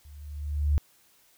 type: tone with level ramp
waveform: sine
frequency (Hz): 73.42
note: D2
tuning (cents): 0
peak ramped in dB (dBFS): -46 to -18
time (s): 0.05-0.78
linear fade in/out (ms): 0
effects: white hiss -62 dBFS RMS until 1.37 s